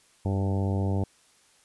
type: harmonic tone with a mistuned harmonic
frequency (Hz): 98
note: G2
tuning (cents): 0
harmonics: 1 / 2 / 3 / 4 / 5 / 6 / 7 / 8 / 9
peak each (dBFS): -25 / -31 / -35 / -37 / -39 / -41 / -42 / -43 / -44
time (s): 0.25-1.04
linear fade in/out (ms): 5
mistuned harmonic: 1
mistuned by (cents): -45
effects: white hiss -61 dBFS RMS until 1.64 s + resampled to 24000 Hz